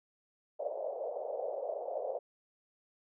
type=band-pass noise; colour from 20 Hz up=white; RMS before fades=-38 dBFS; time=0.59-2.19 s; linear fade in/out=10 ms; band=490 to 660 Hz; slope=48 dB/octave; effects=none